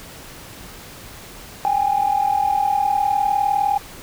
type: tone pair together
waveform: sine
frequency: 790.9 / 830.6 Hz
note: G5 / G#5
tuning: +15 / 0 cents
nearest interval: minor second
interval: 85 cents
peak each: -18 dBFS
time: 1.65-3.78 s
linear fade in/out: 0 ms
effects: tanh soft clip ceiling -9 dBFS + pink hiss -39 dBFS RMS until 4.02 s